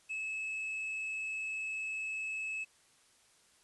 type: tone with quantisation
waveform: triangle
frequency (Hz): 2595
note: E7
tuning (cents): -28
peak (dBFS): -34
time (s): 0.09-2.65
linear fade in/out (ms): 20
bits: 10
effects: white hiss -66 dBFS RMS until 3.63 s + resampled to 24000 Hz